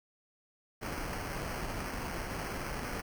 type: noise with sample-and-hold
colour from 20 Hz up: pink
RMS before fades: -38 dBFS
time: 0.81-3.02 s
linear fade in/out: 20 ms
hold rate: 3675 Hz
effects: none